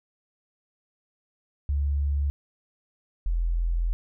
sine tone pair in turn, 71.2 / 42.34 Hz, C#2 / E1, +47 / +47 cents, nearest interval major sixth, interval 900 cents, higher first, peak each -22 dBFS, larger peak neither, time 1.69-2.3 / 3.26-3.93 s, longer second, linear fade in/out 0 ms, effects none

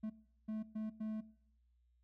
triangle tone bursts at uneven times, 217 Hz, A3, 24 cents flat, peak -36 dBFS, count 4, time 0.03-0.1 / 0.48-0.63 / 0.75-0.9 / 1-1.21 s, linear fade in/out 10 ms, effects noise-tail reverb RT60 0.7 s tail -20 dB re dry + added 60 Hz sine -70 dBFS peak until 2.03 s

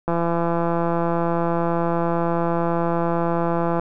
click train, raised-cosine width 1 ms, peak -9 dBFS, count 629, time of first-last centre 0.08-3.796 s, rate 169 Hz, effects none

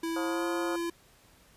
square tone with pitch glide, 330.2 to 339.5 Hz, E4 to F4, +3 to -49 cents, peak -31 dBFS, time 0.03-0.9 s, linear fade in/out 5 ms, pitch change +48 cents, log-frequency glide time 0.23-0.45 s
harmonic tone, 178.5 Hz, F3, 38 cents sharp, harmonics 3 / 4 / 5 / 6 / 7 / 8, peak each -37 / -41 / -42 / -45 / -41 / -41 dBFS, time 0.16-0.76 s, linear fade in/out 2 ms
effects pink hiss -60 dBFS RMS until 1.56 s + resampled to 32000 Hz

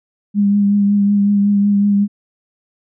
sine tone with vibrato, 202.6 Hz, G#3, 43 cents flat, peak -10 dBFS, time 0.34-2.08 s, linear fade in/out 50 ms, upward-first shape triangle, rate 5.4 Hz, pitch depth 25 cents each way, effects none

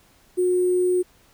sine tone with sample-and-hold, 362 Hz, F#4, 38 cents flat, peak -17 dBFS, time 0.37-1.03 s, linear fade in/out 20 ms, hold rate 8820 Hz, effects pink hiss -57 dBFS RMS until 1.33 s

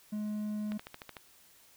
triangle tone, 210.9 Hz, G#3, 27 cents sharp, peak -31 dBFS, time 0.12-0.78 s, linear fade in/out 10 ms
click train, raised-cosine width 0.3 ms, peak -27 dBFS, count 7, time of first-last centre 0.72-1.168 s, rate 13.4 Hz
effects white hiss -61 dBFS RMS until 1.76 s

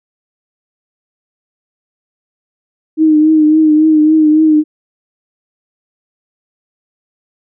sine tone with vibrato, 309.9 Hz, D#4, 7 cents flat, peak -5 dBFS, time 2.97-4.64 s, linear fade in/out 50 ms, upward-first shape triangle, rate 3.6 Hz, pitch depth 44 cents each way, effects none

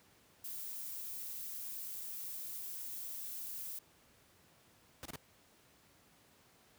violet noise, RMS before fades -44 dBFS, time 0.44-3.79 s, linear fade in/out 5 ms
pink noise bursts, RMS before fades -44 dBFS, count 3, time 5.03-5.158 s, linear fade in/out 0 ms, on 24 ms, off 28 ms
effects pink hiss -66 dBFS RMS until 6.78 s + high-pass 80 Hz 12 dB/octave

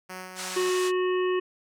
5% pulse tone with tremolo, 185 Hz, F#3, in tune, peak -25 dBFS, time 0.09-0.7 s, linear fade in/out 10 ms, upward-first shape sine, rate 3.2 Hz, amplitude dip 40%
white band-pass noise, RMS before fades -36 dBFS, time 0.35-0.92 s, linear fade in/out 50 ms, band 710 to 8600 Hz, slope 24 dB/octave
harmonic tone, 366.6 Hz, F#4, 16 cents flat, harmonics 1 / 3 / 5 / 7 / 8, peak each -23 / -33 / -37 / -40 / -41 dBFS, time 0.56-1.4 s, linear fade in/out 10 ms
effects none

